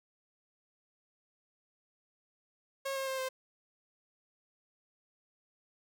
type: tone with pitch steps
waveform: sawtooth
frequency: 544 / 536.5 / 529.1 / 521.8 Hz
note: C#5 / C5 / C5 / C5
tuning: -33 / +43 / +19 / -5 cents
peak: -30 dBFS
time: 2.85-3.29 s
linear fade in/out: 10 ms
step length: 110 ms
effects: none